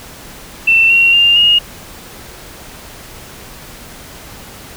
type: tone with pitch steps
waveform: sine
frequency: 2684 / 2740 / 2798 / 2857 Hz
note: E7 / F7 / F7 / F7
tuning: +31 / -34 / +3 / +39 cents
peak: -6 dBFS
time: 0.67-1.59 s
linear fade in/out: 10 ms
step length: 230 ms
effects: pink hiss -34 dBFS RMS until 4.76 s